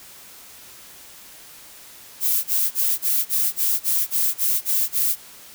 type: noise bursts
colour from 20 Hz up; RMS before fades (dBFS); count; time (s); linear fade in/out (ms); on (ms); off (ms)
violet; -20; 11; 2.2-5.16; 50; 240; 32
effects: white hiss -44 dBFS RMS until 5.54 s

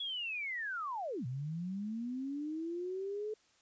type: linear two-way sweep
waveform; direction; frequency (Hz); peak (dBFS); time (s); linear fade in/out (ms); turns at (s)
sine; down then up; 3400 to 120 to 434.7; -36; 0-3.34; 5; 1.26
effects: white hiss -69 dBFS RMS until 3.61 s + resampled to 16000 Hz

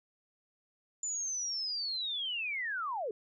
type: linear sweep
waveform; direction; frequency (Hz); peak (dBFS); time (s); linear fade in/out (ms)
sine; down; 7100 to 392; -33; 1.03-3.11; 2
effects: none

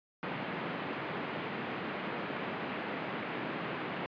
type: band-pass noise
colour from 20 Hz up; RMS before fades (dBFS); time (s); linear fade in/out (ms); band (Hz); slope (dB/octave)
pink; -38; 0.23-4.06; 0; 160 to 2700; 24
effects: resampled to 11025 Hz

